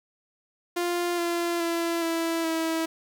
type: tone with pitch steps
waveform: sawtooth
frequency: 349.2 / 343 / 336.9 / 330.9 / 325.1 Hz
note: F4 / F4 / E4 / E4 / E4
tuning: 0 / -31 / +38 / +7 / -24 cents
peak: -21 dBFS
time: 0.76-2.86 s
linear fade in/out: 10 ms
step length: 420 ms
effects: 9-bit